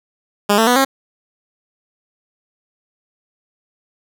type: tone with pitch steps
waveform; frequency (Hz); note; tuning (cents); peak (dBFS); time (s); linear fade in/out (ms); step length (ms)
10% pulse; 204.5 / 224.3 / 246 / 269.8; G#3 / A3 / B3 / C#4; -26 / +34 / -7 / -47; -3; 0.49-0.85; 10; 90
effects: none